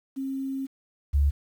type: tone pair in turn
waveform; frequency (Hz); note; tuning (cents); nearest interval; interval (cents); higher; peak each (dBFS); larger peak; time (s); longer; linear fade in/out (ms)
sine; 269 / 71.25; C4 / C#2; +48 / +48; octave + major seventh; 2300; first; -28 / -18; second; 0.16-0.67 / 1.13-1.31; first; 20
effects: 9-bit